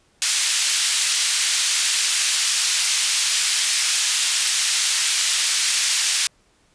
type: band-pass noise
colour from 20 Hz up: white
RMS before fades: -20 dBFS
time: 0.22-6.27 s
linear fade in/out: 0 ms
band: 2200 to 8200 Hz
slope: 12 dB/octave
effects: pink hiss -60 dBFS RMS until 6.74 s + resampled to 22050 Hz